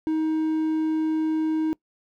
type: tone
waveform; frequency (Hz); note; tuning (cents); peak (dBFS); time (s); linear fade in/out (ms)
triangle; 315; D#4; +21; -19; 0.07-1.73; 0
effects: noise-tail reverb RT60 0.1 s tail -23 dB re dry